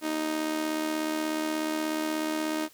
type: tone with amplitude modulation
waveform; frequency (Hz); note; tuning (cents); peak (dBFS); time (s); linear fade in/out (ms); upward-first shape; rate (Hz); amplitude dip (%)
sawtooth; 311.1; D#4; 0; -21; 0.01-2.69; 50; sine; 76.6; 60
effects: white hiss -57 dBFS RMS until 2.73 s